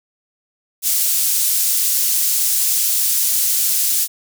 pink high-pass noise, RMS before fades -17 dBFS, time 0.82-4.08 s, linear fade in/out 50 ms, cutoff 7700 Hz, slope 12 dB/octave, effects none

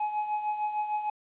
triangle tone with tremolo, 844 Hz, G#5, 28 cents sharp, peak -23 dBFS, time 0-1.1 s, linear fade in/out 5 ms, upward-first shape triangle, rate 6.6 Hz, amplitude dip 65%, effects resampled to 8000 Hz + 10-bit

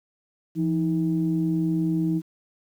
sine tone pair together, 168.66 / 317.8 Hz, E3 / D#4, +40 / +37 cents, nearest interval major seventh, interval 1097 cents, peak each -23 dBFS, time 0.55-2.22 s, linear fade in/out 50 ms, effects tanh soft clip ceiling -13 dBFS + 9-bit

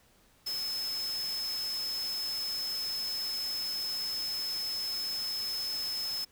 sine tone in noise, 5200 Hz, E8, 24 cents flat, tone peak -32 dBFS, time 0.46-6.25 s, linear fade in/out 10 ms, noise white, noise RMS -43 dBFS, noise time 0.46-6.25 s, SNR +8 dB, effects pink hiss -64 dBFS RMS until 6.31 s

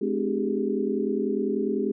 sine tone cluster, 213 / 259.3 / 299.7 / 385.5 / 415.6 Hz, G#3 / C4 / D4 / G4 / G#4, +44 / -15 / +35 / -29 / +1 cents, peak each -29 / -30 / -33 / -28 / -30 dBFS, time 0.01-1.92 s, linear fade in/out 10 ms, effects none

